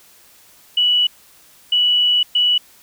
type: tone bursts at uneven times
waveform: sine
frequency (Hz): 2947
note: F#7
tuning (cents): -8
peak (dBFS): -12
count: 3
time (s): 0.77-1.07 / 1.72-2.23 / 2.35-2.58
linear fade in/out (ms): 5
effects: white hiss -49 dBFS RMS until 2.82 s